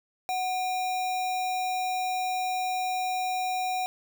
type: tone with sample-and-hold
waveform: sine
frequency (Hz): 740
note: F#5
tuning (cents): 0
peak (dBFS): -26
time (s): 0.29-3.86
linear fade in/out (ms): 0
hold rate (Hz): 3150
effects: none